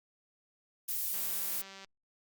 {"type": "noise", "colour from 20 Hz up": "violet", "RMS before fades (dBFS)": -34, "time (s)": [0.88, 1.62], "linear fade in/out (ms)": 10}
{"type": "click train", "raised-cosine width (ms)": 0.2, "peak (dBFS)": -32, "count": 138, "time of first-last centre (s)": [1.14, 1.846], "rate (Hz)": 194}
{"effects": ["Opus 48 kbps"]}